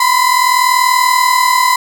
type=tone pair together; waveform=35% pulse; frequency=987.8 / 1028.2 Hz; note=B5 / C6; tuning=0 / -31 cents; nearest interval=minor second; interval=69 cents; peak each=-10 dBFS; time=0-1.76 s; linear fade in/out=5 ms; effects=none